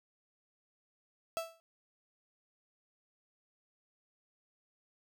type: tone with exponential decay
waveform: 35% pulse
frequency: 659.3 Hz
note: E5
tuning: in tune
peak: -29 dBFS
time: 1.37-1.6 s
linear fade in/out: 0 ms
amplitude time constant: 50 ms
effects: none